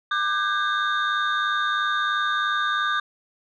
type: tone cluster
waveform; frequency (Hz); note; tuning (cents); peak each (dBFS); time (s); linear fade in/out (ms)
sine; 1193 / 1524 / 1627 / 3659; D6 / G6 / G#6 / A#7; +27 / -49 / -36 / -33; -23 / -26 / -27 / -29; 0.11-3; 5
effects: tanh soft clip ceiling -14 dBFS